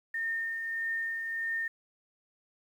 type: tone with tremolo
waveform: sine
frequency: 1823 Hz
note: A#6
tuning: 39 cents flat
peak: -29 dBFS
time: 0.14-1.68 s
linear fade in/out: 5 ms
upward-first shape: triangle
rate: 1.6 Hz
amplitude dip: 40%
effects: 10-bit